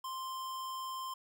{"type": "tone", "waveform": "square", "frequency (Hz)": 1046.5, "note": "C6", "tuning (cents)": 0, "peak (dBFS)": -39, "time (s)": [0.04, 1.14], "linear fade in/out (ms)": 5, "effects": []}